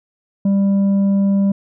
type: tone with tanh clipping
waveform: sine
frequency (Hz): 197.5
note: G3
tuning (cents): +13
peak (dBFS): -13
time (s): 0.45-1.52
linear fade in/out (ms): 5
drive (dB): 5
effects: none